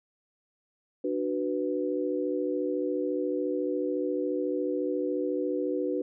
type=chord; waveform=sine; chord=B minor; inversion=first; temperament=just; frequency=296.3 / 370.4 / 493.9 Hz; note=D4 / F#4 / B4; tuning=+15 / +2 / 0 cents; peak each=-31 dBFS; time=1.04-6.02 s; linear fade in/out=5 ms; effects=none